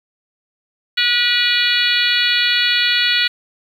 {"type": "harmonic tone", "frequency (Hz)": 484.8, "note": "B4", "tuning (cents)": -32, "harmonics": [3, 4, 5, 6, 7, 8, 9], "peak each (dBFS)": [-21, -21, -21, -21, -21, -21, -21], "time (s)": [0.97, 3.28], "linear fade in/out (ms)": 10, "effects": ["7-bit"]}